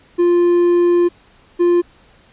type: tone pair in turn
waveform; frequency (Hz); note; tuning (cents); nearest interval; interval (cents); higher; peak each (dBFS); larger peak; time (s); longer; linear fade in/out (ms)
triangle; 349.2 / 349.2; F4 / F4; 0 / 0; unison; 0; neither; -8; neither; 0.18-1.09 / 1.59-1.82; first; 20
effects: pink hiss -50 dBFS RMS until 2.32 s + resampled to 8000 Hz